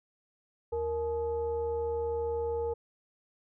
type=tone with frequency modulation; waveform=sine; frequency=466.2 Hz; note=A#4; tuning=in tune; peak=-29 dBFS; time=0.72-2.74 s; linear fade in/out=10 ms; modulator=391 Hz; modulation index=0.57; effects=none